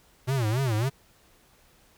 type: tone with vibrato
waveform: square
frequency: 120.7 Hz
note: B2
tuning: 39 cents flat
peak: -24 dBFS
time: 0.27-0.9 s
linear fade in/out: 20 ms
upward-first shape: sine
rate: 3.6 Hz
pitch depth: 230 cents each way
effects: pink hiss -60 dBFS RMS until 1.97 s